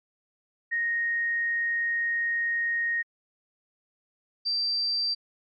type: tone pair in turn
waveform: sine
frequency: 1864.7 / 4690 Hz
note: A#6 / D8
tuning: 0 / -3 cents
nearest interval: octave + major third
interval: 1597 cents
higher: second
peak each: -24 dBFS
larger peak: neither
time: 0.71-3.03 / 4.45-5.15 s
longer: first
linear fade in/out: 20 ms
effects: MP3 48 kbps